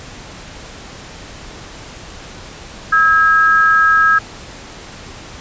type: tone pair together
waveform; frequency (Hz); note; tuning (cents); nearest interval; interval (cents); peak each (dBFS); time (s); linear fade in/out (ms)
sine; 1294.5 / 1631; E6 / G#6; -32 / -32; major third; 400; -11; 2.92-4.19; 10
effects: pink hiss -34 dBFS RMS until 5.4 s + resampled to 16000 Hz